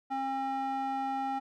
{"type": "tone with band-pass filter", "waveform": "square", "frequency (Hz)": 268.9, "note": "C4", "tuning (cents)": 47, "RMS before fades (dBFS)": -33, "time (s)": [0.1, 1.4], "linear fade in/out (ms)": 20, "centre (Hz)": 840, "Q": 2.3, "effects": []}